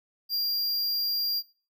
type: tone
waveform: square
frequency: 4776 Hz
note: D8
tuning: 28 cents sharp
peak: -26 dBFS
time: 0.29-1.43 s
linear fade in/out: 50 ms
effects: noise-tail reverb RT60 0.4 s tail -18 dB re dry